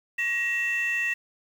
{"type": "tone pair together", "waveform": "sine", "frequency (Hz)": [1894, 2679], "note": ["A#6", "E7"], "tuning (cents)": [27, 27], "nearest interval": "tritone", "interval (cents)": 600, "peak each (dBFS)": [-24, -26], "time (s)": [0.18, 1.14], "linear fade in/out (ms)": 10, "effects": ["tanh soft clip ceiling -20 dBFS", "8-bit"]}